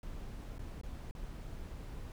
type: noise with dropouts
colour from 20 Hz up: brown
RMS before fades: -44 dBFS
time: 0.03-2.12 s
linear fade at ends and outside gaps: 1 ms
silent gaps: 0.583-0.592 / 0.813-0.834 / 1.111-1.15 s
effects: none

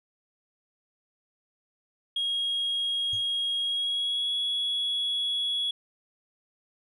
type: tone with pitch glide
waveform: sine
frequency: 3278 to 3360 Hz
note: G#7 to G#7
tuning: -23 to +19 cents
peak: -24 dBFS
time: 2.16-5.71 s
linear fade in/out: 5 ms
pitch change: +42 cents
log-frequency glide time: 3.6-4.34 s
type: tone with exponential decay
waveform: sine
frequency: 102.2 Hz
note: G#2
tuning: 27 cents flat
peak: -32 dBFS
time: 3.13-3.27 s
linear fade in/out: 0 ms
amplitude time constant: 29 ms
effects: tanh soft clip ceiling -23 dBFS

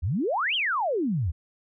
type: exponential two-way sweep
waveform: sine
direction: up then down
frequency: 71.7 to 3305 to 71.7 Hz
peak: -23 dBFS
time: 0.02-1.32 s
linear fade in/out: 20 ms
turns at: 0.55 s
effects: none

